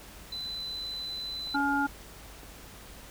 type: tone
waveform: sine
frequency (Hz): 4014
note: B7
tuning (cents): +27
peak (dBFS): -34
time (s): 0.32-1.56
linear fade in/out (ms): 5
type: clicks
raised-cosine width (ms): 1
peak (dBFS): -34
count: 6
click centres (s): 1.472 / 1.602 / 1.692 / 1.736 / 1.87 / 2.433
type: harmonic tone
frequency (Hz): 282.1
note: C#4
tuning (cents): +30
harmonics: 1 / 3 / 5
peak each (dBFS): -29 / -29 / -29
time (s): 1.54-1.87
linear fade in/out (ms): 10
effects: added 50 Hz sine -52 dBFS peak until 3.1 s + pink hiss -49 dBFS RMS until 3.1 s

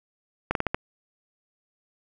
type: slowing click train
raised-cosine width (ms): 0.5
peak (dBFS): -9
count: 5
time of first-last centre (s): 0.51-0.745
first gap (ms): 42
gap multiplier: 1.23
effects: none

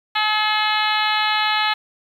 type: harmonic tone with a mistuned harmonic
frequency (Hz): 427.4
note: G#4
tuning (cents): +50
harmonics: 2 / 3 / 4 / 5 / 6 / 7 / 8 / 9 / 10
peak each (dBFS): -22 / -24 / -25 / -26 / -27 / -27 / -28 / -29 / -29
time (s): 0.15-1.74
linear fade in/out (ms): 10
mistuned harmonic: 10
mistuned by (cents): -34
effects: 8-bit

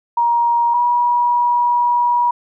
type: tone pair in turn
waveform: sine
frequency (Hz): 944 / 963.8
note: A#5 / B5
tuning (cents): +22 / -43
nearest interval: unison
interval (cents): 35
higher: second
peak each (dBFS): -12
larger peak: neither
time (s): 0.17-0.74 / 0.74-2.31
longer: second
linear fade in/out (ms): 5
effects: none

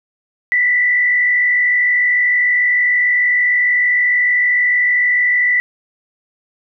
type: tone with frequency modulation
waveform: sine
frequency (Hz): 1975.5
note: B6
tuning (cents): 0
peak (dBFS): -11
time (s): 0.52-5.6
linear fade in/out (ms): 0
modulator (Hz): 53.3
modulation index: 0.71
effects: none

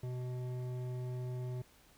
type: tone with hard clipping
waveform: sine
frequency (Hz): 125.3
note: B2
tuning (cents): +25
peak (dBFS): -39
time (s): 0.03-1.62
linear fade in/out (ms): 5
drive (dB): 11
effects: pink hiss -64 dBFS RMS until 1.97 s

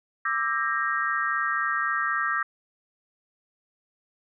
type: chord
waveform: sine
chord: E half-diminished seventh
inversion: third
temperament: equal with one note detuned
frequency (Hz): 1174.7 / 1318.5 / 1603.7 / 1864.7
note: D6 / E6 / G6 / Bb6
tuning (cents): 0 / 0 / +39 / 0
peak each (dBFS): -29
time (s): 0.25-2.43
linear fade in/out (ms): 5
effects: none

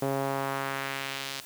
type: tone with band-pass filter sweep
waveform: sawtooth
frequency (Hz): 136.7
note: C#3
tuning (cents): -24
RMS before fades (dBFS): -32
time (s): 0.02-1.4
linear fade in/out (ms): 0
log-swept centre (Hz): 510 to 4500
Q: 1.1
effects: white hiss -47 dBFS RMS until 1.45 s + high-pass 60 Hz 12 dB/octave

